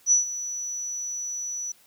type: tone with ADSR envelope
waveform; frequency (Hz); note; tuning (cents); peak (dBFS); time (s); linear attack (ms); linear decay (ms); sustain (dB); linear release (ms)
sine; 5920; F#8; 0; -14; 0.06-1.72; 56; 130; -15; 4
effects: white hiss -58 dBFS RMS until 1.86 s

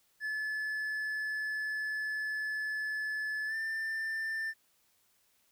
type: tone with pitch glide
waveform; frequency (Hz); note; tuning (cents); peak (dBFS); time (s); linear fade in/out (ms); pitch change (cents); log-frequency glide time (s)
triangle; 1726 to 1783.8; A6 to A6; -34 to +23; -31; 0.2-4.54; 50; +57; 3.47-3.55
effects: white hiss -71 dBFS RMS until 5.51 s

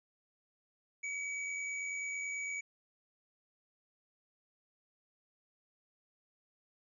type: tone with amplitude modulation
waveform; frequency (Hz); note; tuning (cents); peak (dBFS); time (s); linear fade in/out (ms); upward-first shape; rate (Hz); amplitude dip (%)
square; 2273; C#7; +43; -36; 1.03-2.61; 10; sine; 89.1; 30
effects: resampled to 22050 Hz

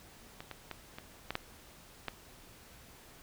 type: clicks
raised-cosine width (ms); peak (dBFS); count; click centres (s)
0.3; -27 / -26 / -24 / -27 / -19 / -16 / -19; 7; 0.405 / 0.513 / 0.713 / 0.985 / 1.306 / 1.354 / 2.083
effects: pink hiss -56 dBFS RMS until 3.22 s

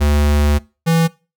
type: tone pair in turn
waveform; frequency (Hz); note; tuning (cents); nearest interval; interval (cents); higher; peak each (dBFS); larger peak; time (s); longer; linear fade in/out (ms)
square; 73.42 / 164.82; D2 / E3; 0 / 0; octave + major second; 1400; second; -12; neither; 0-0.59 / 0.86-1.08; first; 20
effects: noise-tail reverb RT60 0.3 s tail -22 dB re dry

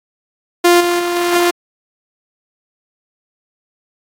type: tone with level steps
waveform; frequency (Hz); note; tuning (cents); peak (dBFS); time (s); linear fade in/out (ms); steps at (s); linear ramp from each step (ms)
sawtooth; 349.2; F4; 0; -3 / -9 / -12 / -10 / -7; 0.64-1.51; 10; 0.8 / 0.99 / 1.15 / 1.32; 10
effects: AAC 48 kbps

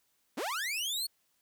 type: linear sweep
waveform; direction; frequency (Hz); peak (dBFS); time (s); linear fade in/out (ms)
sawtooth; up; 196 to 4435; -29; 0.37-1.07; 10
effects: white hiss -74 dBFS RMS until 1.41 s

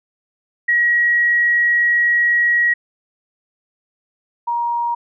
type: tone pair in turn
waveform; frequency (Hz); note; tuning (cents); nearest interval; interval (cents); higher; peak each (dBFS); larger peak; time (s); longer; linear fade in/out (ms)
sine; 1906 / 945.3; A#6 / A#5; +38 / +24; octave; 1214; first; -12 / -17; first; 0.68-2.74 / 4.47-4.95; first; 10
effects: none

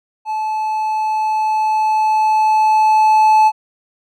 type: tone with level ramp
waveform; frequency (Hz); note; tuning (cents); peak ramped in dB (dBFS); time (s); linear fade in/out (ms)
triangle; 866; A5; -28; -16 to -5; 0.25-3.52; 50
effects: none

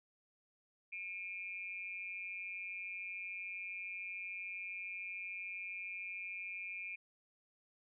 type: tone with amplitude modulation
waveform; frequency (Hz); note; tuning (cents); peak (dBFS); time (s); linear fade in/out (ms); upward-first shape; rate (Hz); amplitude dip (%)
sine; 2400; D7; +37; -38; 0.92-6.96; 10; sine; 187; 80
effects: none

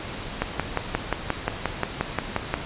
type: click train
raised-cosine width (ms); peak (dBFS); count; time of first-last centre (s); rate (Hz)
0.5; -7; 13; 0.42-2.54; 5.66
effects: pink hiss -34 dBFS RMS until 2.65 s + resampled to 8000 Hz

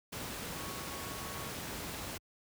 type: tone in noise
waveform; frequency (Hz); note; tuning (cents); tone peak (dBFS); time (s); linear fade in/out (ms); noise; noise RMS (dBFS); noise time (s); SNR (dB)
sine; 1108.7; C#6; 0; -49; 0.55-1.49; 10; pink; -41; 0.12-2.18; -11
effects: high-pass 60 Hz 12 dB/octave

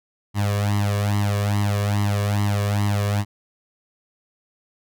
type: tone with flanger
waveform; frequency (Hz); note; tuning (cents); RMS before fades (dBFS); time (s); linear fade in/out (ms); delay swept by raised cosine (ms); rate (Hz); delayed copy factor
sawtooth; 102.4; G#2; -24; -21; 0.34-3.25; 50; 0.98 to 1.79; 2.4; +0.95
effects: none

